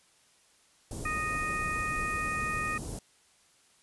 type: band-stop noise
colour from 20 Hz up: pink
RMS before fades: -38 dBFS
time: 0.91-2.99 s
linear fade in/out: 2 ms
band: 520 to 8300 Hz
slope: 12 dB/octave
type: harmonic tone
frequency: 620 Hz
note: D#5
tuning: 6 cents flat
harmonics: 2 / 3 / 4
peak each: -33 / -35 / -36 dBFS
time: 1.05-2.78 s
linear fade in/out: 5 ms
effects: white hiss -64 dBFS RMS until 3.82 s + resampled to 24000 Hz